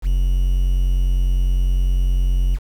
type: tone with quantisation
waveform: triangle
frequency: 44.96 Hz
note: F#1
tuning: 49 cents flat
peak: -12 dBFS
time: 0.02-2.59 s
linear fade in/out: 50 ms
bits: 7
effects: none